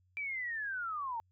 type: linear sweep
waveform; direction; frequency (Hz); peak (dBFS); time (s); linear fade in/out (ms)
sine; down; 2349 to 880; -35; 0.17-1.2; 0
effects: added 91 Hz sine -68 dBFS peak until 1.31 s